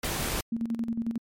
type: noise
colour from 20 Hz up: pink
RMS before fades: -30 dBFS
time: 0.03-0.41 s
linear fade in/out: 5 ms
type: tone with tremolo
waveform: sine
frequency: 229.9 Hz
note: A#3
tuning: 24 cents flat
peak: -25 dBFS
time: 0.52-1.18 s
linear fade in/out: 5 ms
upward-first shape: square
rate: 11 Hz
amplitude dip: 65%
effects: MP3 64 kbps